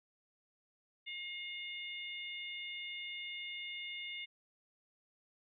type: harmonic tone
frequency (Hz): 714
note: F5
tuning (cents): +38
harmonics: 3 / 4 / 5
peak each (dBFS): -44 / -46 / -48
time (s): 1.06-4.26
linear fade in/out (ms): 20
effects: none